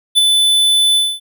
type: tone with ADSR envelope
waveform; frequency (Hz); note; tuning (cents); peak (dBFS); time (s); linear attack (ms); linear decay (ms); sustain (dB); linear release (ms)
square; 3500; A7; -10; -6; 0.15-1.2; 30; 16; -4; 240
effects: none